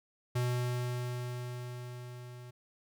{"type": "tone with level ramp", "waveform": "square", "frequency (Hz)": 123.3, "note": "B2", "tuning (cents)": -2, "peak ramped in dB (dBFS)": [-29, -47], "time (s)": [0.35, 2.51], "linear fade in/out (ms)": 10, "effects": []}